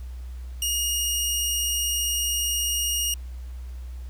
15% pulse tone, 2857 Hz, F7, 39 cents sharp, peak -16 dBFS, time 0.62-3.14 s, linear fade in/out 2 ms, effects added 62 Hz sine -33 dBFS peak until 4.09 s + pink hiss -56 dBFS RMS until 4.09 s

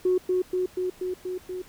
sine tone with echo, 366.4 Hz, F#4, 17 cents flat, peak -18 dBFS, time 0.05-0.18 s, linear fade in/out 5 ms, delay 240 ms, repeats 6, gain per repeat -2 dB, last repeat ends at 1.62 s, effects tanh soft clip ceiling -14 dBFS + pink hiss -52 dBFS RMS until 1.68 s

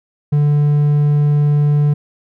triangle tone, 146.83 Hz, D3, in tune, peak -8 dBFS, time 0.32-1.94 s, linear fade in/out 10 ms, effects none

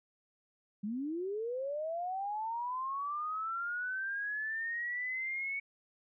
sine linear sweep, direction up, 195.5 to 2233 Hz, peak -34 dBFS, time 0.83-5.6 s, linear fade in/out 10 ms, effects none

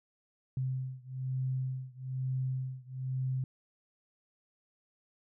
sine beating tone pair, 129.7 / 130.8 Hz, C3 / C3, -15 / 0 cents, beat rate 1.1 Hz, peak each -35 / -36 dBFS, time 0.57-3.44 s, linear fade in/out 2 ms, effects none

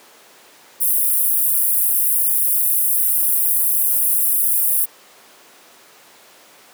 pink high-pass noise, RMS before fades -17 dBFS, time 0.8-4.86 s, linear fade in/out 20 ms, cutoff 10000 Hz, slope 48 dB/octave, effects pink hiss -46 dBFS RMS until 6.73 s + high-pass 400 Hz 12 dB/octave

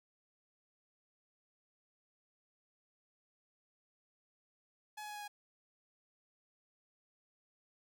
sawtooth tone with pitch steps, 847 / 841.6 / 836.3 / 831 / 825.7 Hz, G#5 / G#5 / G#5 / G#5 / G#5, +34 / +23 / +12 / +1 / -10 cents, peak -40 dBFS, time 4.97-5.28 s, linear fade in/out 10 ms, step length 62 ms, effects none

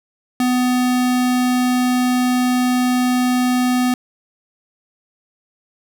square tone, 250 Hz, B3, 21 cents sharp, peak -15 dBFS, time 0.4-3.94 s, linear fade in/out 2 ms, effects none

